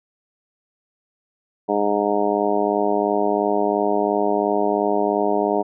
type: harmonic tone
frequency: 102.9 Hz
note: G#2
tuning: 16 cents flat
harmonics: 2 / 3 / 4 / 5 / 6 / 7 / 8 / 9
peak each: -28 / -25 / -22 / -30 / -24 / -24 / -31 / -27 dBFS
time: 1.68-5.63 s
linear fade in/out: 20 ms
effects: none